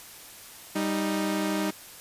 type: tone pair together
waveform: sawtooth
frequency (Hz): 196.83 / 311.1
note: G3 / D#4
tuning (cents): +7 / 0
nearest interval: minor sixth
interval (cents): 793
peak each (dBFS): -25 / -24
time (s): 0.75-1.71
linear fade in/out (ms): 10
effects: white hiss -46 dBFS RMS until 2 s + resampled to 32000 Hz